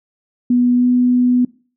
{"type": "tone with pitch glide", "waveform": "sine", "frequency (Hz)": [245.3, 247.7], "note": ["B3", "B3"], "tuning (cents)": [-12, 5], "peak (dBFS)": -10, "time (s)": [0.5, 1.45], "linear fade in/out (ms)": 5, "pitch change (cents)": 17, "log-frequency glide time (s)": [0.75, 0.85], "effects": ["noise-tail reverb RT60 0.4 s tail -22 dB re dry"]}